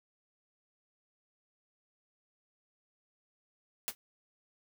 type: noise with exponential decay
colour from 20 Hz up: white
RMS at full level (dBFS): -30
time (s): 3.88-3.95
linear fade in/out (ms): 0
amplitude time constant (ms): 15
effects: none